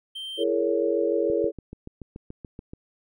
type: tone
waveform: triangle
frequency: 3136 Hz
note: G7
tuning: in tune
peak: -31 dBFS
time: 0.15-0.44 s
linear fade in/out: 10 ms
type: chord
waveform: sine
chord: A# half-diminished seventh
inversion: second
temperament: just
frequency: 335.6 / 419.5 / 466.2 / 559.4 Hz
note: E4 / G#4 / A#4 / C#5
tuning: +31 / +17 / 0 / +16 cents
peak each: -27 / -26 / -26 / -27 dBFS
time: 0.37-1.52 s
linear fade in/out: 50 ms
type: click train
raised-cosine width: 3 ms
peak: -25 dBFS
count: 11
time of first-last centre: 1.3-2.735 s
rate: 6.97 Hz
effects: none